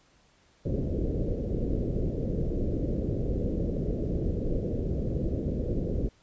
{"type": "low-pass noise", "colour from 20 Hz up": "pink", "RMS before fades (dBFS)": -29, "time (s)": [0.65, 6.09], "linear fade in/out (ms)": 10, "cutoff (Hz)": 540, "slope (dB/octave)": 48, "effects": ["pink hiss -63 dBFS RMS until 6.22 s", "resampled to 16000 Hz"]}